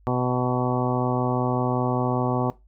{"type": "harmonic tone with a mistuned harmonic", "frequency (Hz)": 125.2, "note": "B2", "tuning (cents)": 24, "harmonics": [1, 2, 3, 4, 5, 6, 7, 8, 9], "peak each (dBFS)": [-26, -27, -29, -31, -32, -31, -32, -37, -32], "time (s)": [0.07, 2.5], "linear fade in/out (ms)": 0, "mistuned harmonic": 8, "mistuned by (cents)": -30, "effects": ["noise-tail reverb RT60 0.2 s tail -18 dB re dry", "added 50 Hz sine -52 dBFS peak until 2.67 s"]}